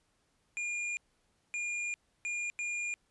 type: tone bursts at uneven times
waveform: square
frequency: 2417 Hz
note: D7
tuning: 49 cents sharp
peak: -34 dBFS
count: 4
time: 0.57-0.97 / 1.54-1.94 / 2.25-2.5 / 2.59-2.94 s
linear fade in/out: 0 ms
effects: pink hiss -74 dBFS RMS until 3.1 s + resampled to 24000 Hz